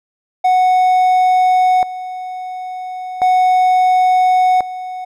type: tone with tremolo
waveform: triangle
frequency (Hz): 738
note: F#5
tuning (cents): -5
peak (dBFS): -7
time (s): 0.44-5.05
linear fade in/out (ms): 10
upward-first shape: square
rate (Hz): 0.36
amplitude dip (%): 80
effects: none